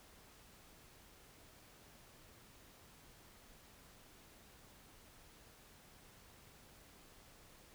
silence, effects pink hiss -62 dBFS RMS until 7.74 s

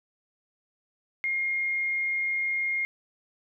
sine tone, 2133 Hz, C7, 33 cents sharp, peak -25 dBFS, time 1.24-2.85 s, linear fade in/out 0 ms, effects none

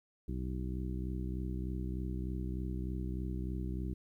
harmonic tone, 63.3 Hz, B1, 43 cents sharp, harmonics 1 / 2 / 3 / 4 / 5 / 6, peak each -37 / -42 / -42 / -49 / -45 / -50 dBFS, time 0.28-3.94 s, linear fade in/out 5 ms, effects 12-bit

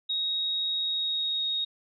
sine tone with pitch glide, 3774 to 3748 Hz, A#7 to A#7, +21 to +9 cents, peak -26 dBFS, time 0.09-1.65 s, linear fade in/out 10 ms, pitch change -12 cents, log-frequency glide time 0.73-1.51 s, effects none

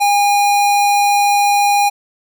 square tone, 814 Hz, G#5, 35 cents flat, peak -11 dBFS, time 0-1.9 s, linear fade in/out 20 ms, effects none

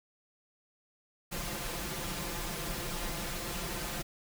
pink noise with comb filter, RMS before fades -37 dBFS, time 1.31-4.03 s, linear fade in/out 20 ms, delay 5.8 ms, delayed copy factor +0.7, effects none

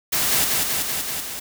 white noise with echo, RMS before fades -21 dBFS, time 0.12-0.45 s, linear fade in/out 10 ms, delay 190 ms, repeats 5, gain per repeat -2 dB, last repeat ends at 1.4 s, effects none

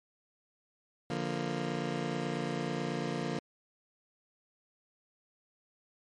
20% pulse chord, Bb major, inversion first, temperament just, 145.68 / 174.81 / 233.1 Hz, D3 / F3 / Bb3, -14 / +2 / 0 cents, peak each -32 dBFS, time 1.1-3.39 s, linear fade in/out 2 ms, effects low-pass 6000 Hz 12 dB/octave + MP3 48 kbps

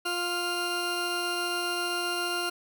20% pulse tone pair together, 351.1 / 1396.9 Hz, F4 / F6, +9 / 0 cents, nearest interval 2 octaves, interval 2391 cents, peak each -27 / -25 dBFS, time 0.05-2.5 s, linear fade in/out 10 ms, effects none

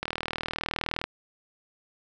click train, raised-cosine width 0.3 ms, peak -13 dBFS, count 41, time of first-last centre 0.03-1.04 s, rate 39.6 Hz, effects none

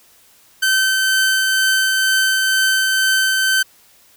sawtooth tone with tremolo, 1540 Hz, G6, 31 cents flat, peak -9 dBFS, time 0.62-3.63 s, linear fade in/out 10 ms, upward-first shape triangle, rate 2.1 Hz, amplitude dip 25%, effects white hiss -51 dBFS RMS until 4.16 s

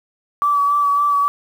sine tone with vibrato, 1150 Hz, D6, 37 cents flat, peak -13 dBFS, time 0.42-1.28 s, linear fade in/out 0 ms, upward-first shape sine, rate 3.6 Hz, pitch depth 22 cents each way, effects 7-bit

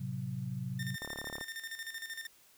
sine chord, F# diminished, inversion first, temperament equal, 110 / 130.81 / 185 Hz, A2 / C3 / F#3, 0 / 0 / 0 cents, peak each -43 / -37 / -41 dBFS, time 0-0.96 s, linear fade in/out 10 ms
sawtooth tone with tremolo, 1810 Hz, A6, 48 cents sharp, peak -35 dBFS, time 0.79-2.27 s, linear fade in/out 5 ms, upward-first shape square, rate 13 Hz, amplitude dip 65%
click train, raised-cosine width 1 ms, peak -29 dBFS, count 15, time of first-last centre 1.02-1.411 s, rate 35.8 Hz
effects white hiss -63 dBFS RMS until 2.57 s

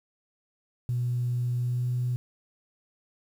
sine tone with pitch glide, 122.3 to 123.79 Hz, B2 to B2, -16 to +4 cents, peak -24 dBFS, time 0.89-2.16 s, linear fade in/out 0 ms, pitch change +20 cents, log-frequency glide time 1.57-1.89 s, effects tanh soft clip ceiling -20 dBFS + 9-bit

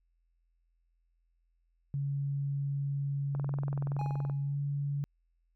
sine tone with pitch glide, 140.2 to 142.08 Hz, C#3 to C#3, +20 to +43 cents, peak -30 dBFS, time 1.94-5.04 s, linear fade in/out 0 ms, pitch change +23 cents, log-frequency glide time 4.41-4.58 s
click train, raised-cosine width 1 ms, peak -28 dBFS, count 21, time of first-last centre 3.35-4.298 s, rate 21.1 Hz
triangle tone with exponential decay, 830.6 Hz, G#5, in tune, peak -33 dBFS, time 3.99-4.55 s, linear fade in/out 1 ms, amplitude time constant 120 ms
effects added 42 Hz sine -70 dBFS peak until 5.55 s

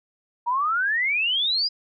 sine exponential sweep, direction up, 931 to 5000 Hz, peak -20 dBFS, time 0.46-1.69 s, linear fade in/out 20 ms, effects none

